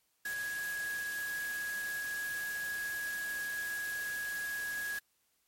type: tone in noise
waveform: sine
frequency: 1661.2 Hz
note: G#6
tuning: in tune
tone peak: -35 dBFS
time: 0.25-4.99 s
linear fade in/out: 5 ms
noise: white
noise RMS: -45 dBFS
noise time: 0.25-4.99 s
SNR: +7 dB
effects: white hiss -75 dBFS RMS until 5.47 s + MP3 64 kbps